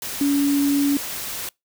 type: tone in noise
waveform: sine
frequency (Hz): 283.5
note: C#4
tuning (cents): +39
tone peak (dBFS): -16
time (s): 0.21-0.97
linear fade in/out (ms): 2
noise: white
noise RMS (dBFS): -30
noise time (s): 0.02-1.49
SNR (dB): +11
effects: noise-tail reverb RT60 0.2 s tail -26 dB re dry